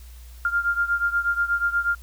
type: beating tone pair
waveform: sine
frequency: 1396.9 / 1405.2 Hz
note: F6 / F6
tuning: 0 / +10 cents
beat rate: 8.3 Hz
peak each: -22 / -25 dBFS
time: 0.45-1.95 s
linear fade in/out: 2 ms
effects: added 60 Hz sine -40 dBFS peak until 2.02 s + white hiss -53 dBFS RMS until 2.02 s